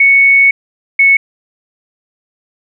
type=tone pair in turn; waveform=sine; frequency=2217 / 2207 Hz; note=C#7 / C#7; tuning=0 / -8 cents; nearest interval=unison; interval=8 cents; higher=first; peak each=-4 dBFS; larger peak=neither; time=0-0.51 / 0.99-1.17 s; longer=first; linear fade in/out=5 ms; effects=none